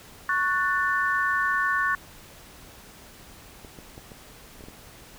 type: chord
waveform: sine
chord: F# minor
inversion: second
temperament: just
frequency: 1110 / 1480 / 1776 Hz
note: C#6 / F#6 / A6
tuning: +2 / 0 / +16 cents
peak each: -26 dBFS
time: 0.29-1.95 s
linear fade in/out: 2 ms
type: clicks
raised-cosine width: 2 ms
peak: -30 dBFS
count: 7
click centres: 3.648 / 3.788 / 3.979 / 4.118 / 4.608 / 4.639 / 4.685 s
effects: pink hiss -48 dBFS RMS until 5.18 s